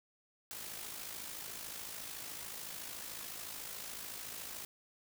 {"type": "noise with amplitude modulation", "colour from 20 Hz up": "white", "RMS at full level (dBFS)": -43, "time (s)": [0.51, 4.65], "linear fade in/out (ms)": 0, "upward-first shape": "sine", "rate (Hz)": 53.8, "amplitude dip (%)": 50, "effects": []}